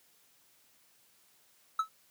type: tone with exponential decay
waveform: triangle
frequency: 1300 Hz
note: E6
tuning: 24 cents flat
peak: -21 dBFS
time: 1.79-1.89 s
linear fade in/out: 5 ms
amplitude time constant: 20 ms
effects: white hiss -66 dBFS RMS until 2.1 s + high-pass 80 Hz 12 dB/octave